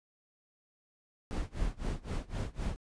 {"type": "noise with tremolo", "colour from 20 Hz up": "brown", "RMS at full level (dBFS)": -32, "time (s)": [1.31, 2.76], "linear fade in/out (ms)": 0, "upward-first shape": "sine", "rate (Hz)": 3.9, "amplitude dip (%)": 95, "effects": ["resampled to 22050 Hz"]}